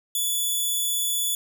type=tone; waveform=5% pulse; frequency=3444 Hz; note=A7; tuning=38 cents flat; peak=-15 dBFS; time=0.15-1.35 s; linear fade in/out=2 ms; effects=none